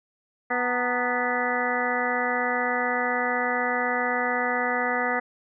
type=harmonic tone with a mistuned harmonic; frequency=246.9 Hz; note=B3; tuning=in tune; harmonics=1 / 2 / 3 / 4 / 5 / 6 / 7 / 8; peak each=-33 / -30 / -29 / -34 / -31 / -34 / -31 / -29 dBFS; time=0.5-5.2 s; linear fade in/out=10 ms; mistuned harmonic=4; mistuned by=-110 cents; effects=none